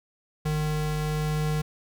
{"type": "tone pair together", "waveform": "square", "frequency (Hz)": [51.19, 152.6], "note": ["G#1", "D#3"], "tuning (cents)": [-24, -33], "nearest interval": "octave + perfect fifth", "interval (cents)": 1891, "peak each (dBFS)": [-34, -26], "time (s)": [0.45, 1.62], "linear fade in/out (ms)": 10, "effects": []}